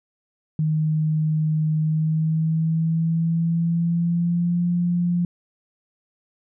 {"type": "tone with pitch glide", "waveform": "sine", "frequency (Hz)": [155.56, 174.61], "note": ["D#3", "F3"], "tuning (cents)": [0, 0], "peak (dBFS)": -18, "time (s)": [0.59, 5.25], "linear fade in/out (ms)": 2, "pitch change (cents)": 200, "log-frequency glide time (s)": [1.78, 4.66], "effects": []}